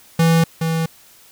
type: tone pair in turn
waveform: square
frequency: 164.81 / 163.01 Hz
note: E3 / E3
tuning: 0 / -19 cents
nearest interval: unison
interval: 19 cents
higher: first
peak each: -12 / -18 dBFS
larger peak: first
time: 0.19-0.44 / 0.61-0.86 s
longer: neither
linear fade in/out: 5 ms
effects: white hiss -48 dBFS RMS until 1.31 s